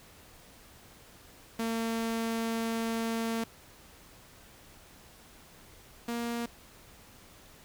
sawtooth tone pair in turn, 227.4 / 235.3 Hz, A#3 / A#3, -43 / +16 cents, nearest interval minor second, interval 59 cents, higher second, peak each -26 / -28 dBFS, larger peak first, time 1.59-3.44 / 6.08-6.46 s, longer first, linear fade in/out 5 ms, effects pink hiss -55 dBFS RMS until 7.64 s

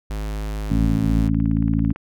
square tone, 52.3 Hz, G#1, 13 cents sharp, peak -25 dBFS, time 0.1-1.28 s, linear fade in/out 5 ms
harmonic tone, 55.2 Hz, A1, 6 cents sharp, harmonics 1 / 2 / 3 / 4 / 5, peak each -23 / -23 / -23 / -23 / -23 dBFS, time 0.7-1.93 s, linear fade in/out 10 ms
click train, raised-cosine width 0.5 ms, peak -26 dBFS, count 13, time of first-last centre 1.29-1.96 s, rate 17.9 Hz
effects none

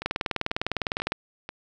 two click trains, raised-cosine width 0.3 ms, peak -9 / -18 dBFS, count 22 / 4, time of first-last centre 0.06-1.121 / 0.02-1.491 s, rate 19.8 / 2.04 Hz, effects none

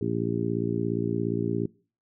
harmonic tone, 57.2 Hz, A#1, 32 cents flat, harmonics 2 / 3 / 4 / 5 / 6 / 7, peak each -32 / -32 / -32 / -32 / -32 / -32 dBFS, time 0.01-1.66 s, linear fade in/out 5 ms, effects noise-tail reverb RT60 0.4 s tail -23 dB re dry

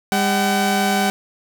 sawtooth tone pair together, 201.2 / 759.6 Hz, G3 / F#5, +45 / +45 cents, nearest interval octave + major seventh, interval 2300 cents, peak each -15 dBFS, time 0.12-1.1 s, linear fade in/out 0 ms, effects none

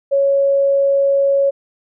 sine tone, 554.4 Hz, C#5, in tune, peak -11 dBFS, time 0.11-1.51 s, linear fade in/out 20 ms, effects none

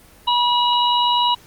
harmonic tone, 969 Hz, B5, 33 cents flat, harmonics 1 / 3 / 4, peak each -16 / -21 / -22 dBFS, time 0.27-1.35 s, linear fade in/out 10 ms, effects pink hiss -48 dBFS RMS until 1.46 s + Opus 24 kbps

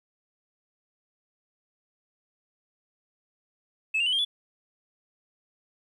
sine tone with pitch steps, 2601 / 2788 / 2988 / 3202 / 3432 Hz, E7 / F7 / F#7 / G7 / A7, -24 / -4 / +16 / +36 / -44 cents, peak -21 dBFS, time 3.94-4.25 s, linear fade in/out 10 ms, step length 62 ms, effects tanh soft clip ceiling -20 dBFS + 10-bit

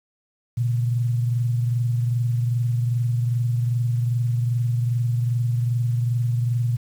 sine tone pair together, 119 / 141.52 Hz, A#2 / C#3, +36 / +36 cents, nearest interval minor third, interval 300 cents, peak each -19 / -31 dBFS, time 0.57-6.77 s, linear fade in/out 10 ms, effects 8-bit

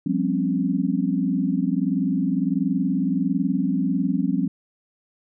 sine tone cluster, 176.7 / 198.2 / 256.3 / 276.6 Hz, F3 / G3 / C4 / C#4, +21 / +19 / -36 / -4 cents, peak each -25 dBFS, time 0.06-4.48 s, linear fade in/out 5 ms, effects none

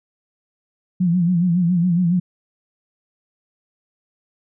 sine tone with vibrato, 175.4 Hz, F3, 8 cents sharp, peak -14 dBFS, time 1-2.2 s, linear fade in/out 10 ms, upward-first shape sine, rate 7.2 Hz, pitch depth 87 cents each way, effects none

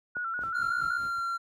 sine tone with vibrato, 1400 Hz, F6, 4 cents sharp, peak -30 dBFS, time 0.15-0.98 s, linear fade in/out 10 ms, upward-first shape square, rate 5.3 Hz, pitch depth 68 cents each way
clicks, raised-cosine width 1 ms, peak -29 dBFS, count 3, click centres 0.168 / 0.391 / 0.437 s
brown noise with tremolo, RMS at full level -44 dBFS, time 0.4-1.2 s, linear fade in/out 10 ms, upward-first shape sine, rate 5.1 Hz, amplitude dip 100%
triangle tone with pitch glide, 1394 to 1370.8 Hz, F6 to F6, -4 to -33 cents, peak -27 dBFS, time 0.54-1.38 s, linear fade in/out 20 ms, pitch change -29 cents, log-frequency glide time 0.94-1.25 s
effects high-pass 80 Hz 12 dB/octave

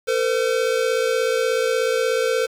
square tone pair together, 453.4 / 510 Hz, A#4 / C5, -48 / -44 cents, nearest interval major second, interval 204 cents, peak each -22 dBFS, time 0.07-2.47 s, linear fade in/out 20 ms, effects low-pass 10000 Hz 12 dB/octave + 7-bit

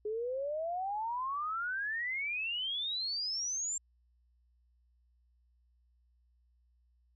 sine exponential sweep, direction up, 415.3 to 7459 Hz, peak -33 dBFS, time 0.05-3.78 s, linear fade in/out 5 ms, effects added 60 Hz sine -67 dBFS peak until 7.15 s

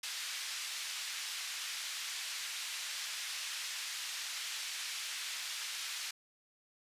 white band-pass noise, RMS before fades -41 dBFS, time 0.03-6.11 s, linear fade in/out 5 ms, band 1800 to 5500 Hz, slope 12 dB/octave, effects resampled to 32000 Hz

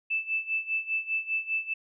sine tone with tremolo, 2637 Hz, E7, in tune, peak -24 dBFS, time 0.1-1.74 s, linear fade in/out 10 ms, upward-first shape sine, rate 5 Hz, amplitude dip 85%, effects none

